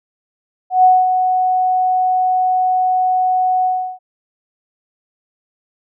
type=tone with ADSR envelope; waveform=sine; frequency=740 Hz; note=F#5; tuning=in tune; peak=-5 dBFS; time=0.7-3.99 s; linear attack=140 ms; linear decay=220 ms; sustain=-7 dB; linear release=340 ms; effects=none